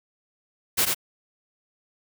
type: noise with echo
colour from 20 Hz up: white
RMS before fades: -21 dBFS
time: 0.77-0.86 s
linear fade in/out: 20 ms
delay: 87 ms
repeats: 1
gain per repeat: -3 dB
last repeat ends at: 0.947 s
effects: none